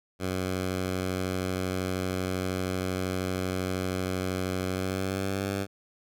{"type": "tone with pitch glide", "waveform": "10% pulse", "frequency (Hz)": [92.8, 98.03], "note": ["F#2", "G2"], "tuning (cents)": [6, 1], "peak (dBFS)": -20, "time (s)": [0.19, 5.67], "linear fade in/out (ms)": 50, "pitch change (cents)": 95, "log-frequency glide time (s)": [4.66, 5.48], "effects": []}